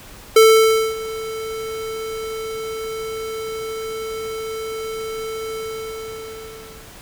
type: tone with ADSR envelope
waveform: square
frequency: 442.8 Hz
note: A4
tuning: 11 cents sharp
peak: -7 dBFS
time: 0.36-6.96 s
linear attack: 5 ms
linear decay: 580 ms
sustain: -19 dB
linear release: 1400 ms
effects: pink hiss -41 dBFS RMS until 7.01 s